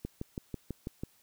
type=click train; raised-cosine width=3 ms; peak=-23 dBFS; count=7; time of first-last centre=0.05-1.035 s; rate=6.09 Hz; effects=white hiss -66 dBFS RMS until 1.22 s